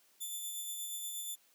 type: tone with tremolo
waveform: 5% pulse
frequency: 3520 Hz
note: A7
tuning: in tune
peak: -30 dBFS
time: 0.2-1.36 s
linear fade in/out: 20 ms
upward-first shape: sine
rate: 8.4 Hz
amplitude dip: 30%
effects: white hiss -68 dBFS RMS until 1.54 s + high-pass 200 Hz 12 dB/octave